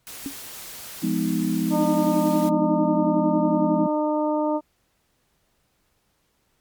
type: noise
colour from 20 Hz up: white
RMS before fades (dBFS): -38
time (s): 0.07-2.49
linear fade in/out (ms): 0
type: tone with exponential decay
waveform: sine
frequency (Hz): 278.3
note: C#4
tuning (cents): +7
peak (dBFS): -23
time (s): 0.26-0.37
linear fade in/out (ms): 0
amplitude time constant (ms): 23
type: chord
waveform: sine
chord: F half-diminished seventh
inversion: none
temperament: just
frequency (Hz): 174.61 / 209.5 / 251.4 / 314.3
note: F3 / Ab3 / Cb4 / Eb4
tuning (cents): 0 / +15 / +31 / +18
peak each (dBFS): -26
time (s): 1.02-3.88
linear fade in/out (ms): 20
type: harmonic tone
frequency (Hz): 303.3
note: D#4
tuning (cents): -44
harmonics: 1 / 2 / 3 / 4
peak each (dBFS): -23 / -24 / -27 / -35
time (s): 1.7-4.61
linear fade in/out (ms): 50
effects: pink hiss -68 dBFS RMS until 6.6 s + MP3 96 kbps